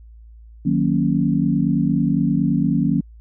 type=chord; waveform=sine; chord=D# minor seventh; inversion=none; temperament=equal; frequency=155.56 / 185 / 233.1 / 277.2 Hz; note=D#3 / F#3 / A#3 / C#4; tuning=0 / 0 / 0 / 0 cents; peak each=-21 dBFS; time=0.65-3.01 s; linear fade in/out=10 ms; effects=added 56 Hz sine -40 dBFS peak until 3.2 s